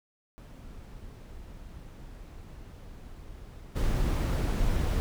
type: noise with level steps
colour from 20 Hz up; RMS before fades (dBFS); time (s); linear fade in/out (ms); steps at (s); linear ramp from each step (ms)
brown; -45 / -27; 0.38-5; 0; 3.75; 20
effects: none